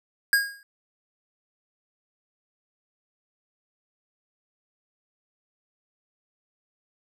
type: tone with exponential decay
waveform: square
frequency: 1631 Hz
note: G#6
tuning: 32 cents flat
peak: -15 dBFS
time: 0.33-0.63 s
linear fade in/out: 1 ms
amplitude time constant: 65 ms
effects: none